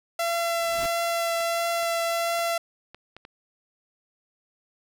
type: tone with vibrato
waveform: sawtooth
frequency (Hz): 676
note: E5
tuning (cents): +43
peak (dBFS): -20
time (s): 0.19-2.58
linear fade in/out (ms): 5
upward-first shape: triangle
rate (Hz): 1.5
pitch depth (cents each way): 11
type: noise with exponential growth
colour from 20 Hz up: pink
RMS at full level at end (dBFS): -34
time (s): 0.46-0.86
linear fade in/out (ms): 2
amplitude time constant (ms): 85
type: clicks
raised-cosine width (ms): 0.3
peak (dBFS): -27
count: 6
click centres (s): 1.406 / 1.83 / 2.391 / 2.946 / 3.166 / 3.251
effects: none